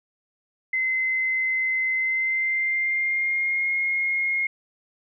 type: tone with pitch glide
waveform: sine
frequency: 2056 to 2147 Hz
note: C7 to C7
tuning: -31 to +44 cents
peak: -21 dBFS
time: 0.73-4.47 s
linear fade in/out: 5 ms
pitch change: +75 cents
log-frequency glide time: 1.94-3.72 s
effects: none